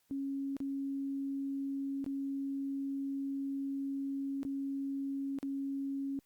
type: tone with dropouts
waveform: sine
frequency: 275 Hz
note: C#4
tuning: 14 cents flat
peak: -34 dBFS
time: 0.11-6.19 s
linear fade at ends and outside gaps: 0 ms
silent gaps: 0.567-0.603 / 2.043-2.063 / 4.431-4.45 / 5.387-5.429 s
effects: white hiss -74 dBFS RMS until 6.25 s + Opus 48 kbps